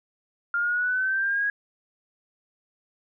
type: exponential sweep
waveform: sine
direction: up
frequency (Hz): 1396.9 to 1661.2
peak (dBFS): -22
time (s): 0.54-1.5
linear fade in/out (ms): 2
effects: none